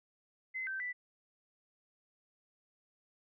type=tone with pitch steps; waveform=sine; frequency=2051 / 1553 / 1980 Hz; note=C7 / G6 / B6; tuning=-35 / -17 / +4 cents; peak=-36 dBFS; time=0.54-0.93 s; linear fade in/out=20 ms; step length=130 ms; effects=none